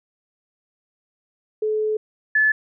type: tone pair in turn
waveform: sine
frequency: 430.3 / 1729.7 Hz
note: A4 / A6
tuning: -39 / -30 cents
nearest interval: 2 octaves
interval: 2409 cents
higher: second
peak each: -19 / -14 dBFS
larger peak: second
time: 1.62-1.97 / 2.35-2.52 s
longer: first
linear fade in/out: 5 ms
effects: none